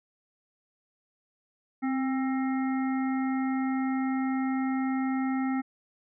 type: harmonic tone with a mistuned harmonic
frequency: 266.2 Hz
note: C4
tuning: 30 cents sharp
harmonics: 1 / 3 / 5 / 7 / 8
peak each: -26 / -36 / -40 / -43 / -44 dBFS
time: 1.82-5.62 s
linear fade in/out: 20 ms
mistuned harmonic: 1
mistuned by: -24 cents
effects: none